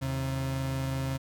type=tone pair together; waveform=35% pulse; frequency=79.6 / 133.87 Hz; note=D#2 / C3; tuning=+40 / +40 cents; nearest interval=major sixth; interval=900 cents; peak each=-36 / -28 dBFS; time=0.01-1.18 s; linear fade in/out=20 ms; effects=none